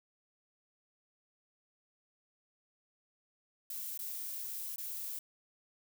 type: noise with dropouts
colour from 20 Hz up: violet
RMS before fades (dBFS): -41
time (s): 3.7-5.19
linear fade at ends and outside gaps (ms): 2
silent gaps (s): 3.976-3.991 / 4.76-4.782
effects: none